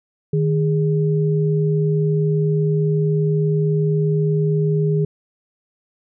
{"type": "tone pair together", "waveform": "sine", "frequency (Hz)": [154.7, 411.1], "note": ["D#3", "G#4"], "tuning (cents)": [-10, -18], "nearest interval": "octave + perfect fourth", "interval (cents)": 1692, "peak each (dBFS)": [-16, -21], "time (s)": [0.33, 5.05], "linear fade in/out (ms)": 5, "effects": []}